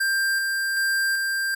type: tone with tremolo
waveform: square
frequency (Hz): 1585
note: G6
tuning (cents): +19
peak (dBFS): -21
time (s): 0-1.55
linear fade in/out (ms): 10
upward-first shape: square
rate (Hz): 1.3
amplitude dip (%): 25
effects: none